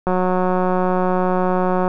click train, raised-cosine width 1 ms, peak -6 dBFS, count 332, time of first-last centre 0.07-1.879 s, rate 183 Hz, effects none

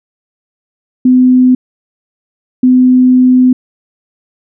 sine tone bursts at uneven times, 253.6 Hz, B3, 46 cents sharp, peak -3 dBFS, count 2, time 1.05-1.55 / 2.63-3.53 s, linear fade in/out 5 ms, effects none

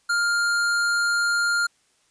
sine tone with hard clipping, 1404 Hz, F6, 9 cents sharp, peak -21 dBFS, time 0.09-1.67 s, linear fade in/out 10 ms, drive 18 dB, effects white hiss -64 dBFS RMS until 2.1 s + resampled to 22050 Hz

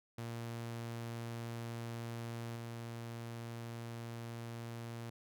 sawtooth tone with level steps, 116.54 Hz, A#2, in tune, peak -37 / -39 dBFS, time 0.18-5.1 s, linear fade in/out 5 ms, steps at 2.56 s, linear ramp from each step 2 ms, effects none

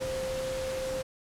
sine tone in noise, 523.3 Hz, C5, in tune, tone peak -31 dBFS, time 0-1.03 s, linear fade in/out 20 ms, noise pink, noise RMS -39 dBFS, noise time 0-1.03 s, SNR +5 dB, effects low-pass 10000 Hz 12 dB/octave

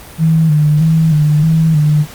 sine tone with vibrato, 155.56 Hz, D#3, in tune, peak -7 dBFS, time 0.18-2.06 s, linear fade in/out 50 ms, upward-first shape square, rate 1.6 Hz, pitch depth 58 cents each way, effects pink hiss -34 dBFS RMS until 2.14 s + Opus 32 kbps

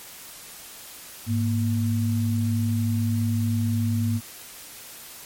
sine tone pair together, 104.2 / 233.9 Hz, G#2 / A#3, +6 / +6 cents, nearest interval octave + major second, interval 1400 cents, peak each -22 / -25 dBFS, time 1.26-4.21 s, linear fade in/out 50 ms, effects white hiss -42 dBFS RMS until 5.25 s + MP3 64 kbps

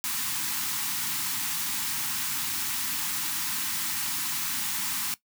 white band-stop noise, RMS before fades -30 dBFS, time 0.04-5.14 s, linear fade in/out 0 ms, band 330 to 810 Hz, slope 96 dB/octave, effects noise-tail reverb RT60 0.1 s tail -17 dB re dry + high-pass 100 Hz 12 dB/octave

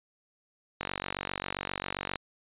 click train, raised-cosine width 0.3 ms, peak -15 dBFS, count 65, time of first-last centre 0.81-2.157 s, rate 47.5 Hz, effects resampled to 8000 Hz

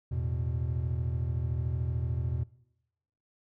triangle chord, E suspended fourth, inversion none, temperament equal, 82.41 / 110 / 123.47 Hz, E2 / A2 / B2, 0 / 0 / 0 cents, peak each -30 / -35 / -30 dBFS, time 0.11-2.44 s, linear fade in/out 10 ms, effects noise-tail reverb RT60 0.9 s tail -22 dB re dry

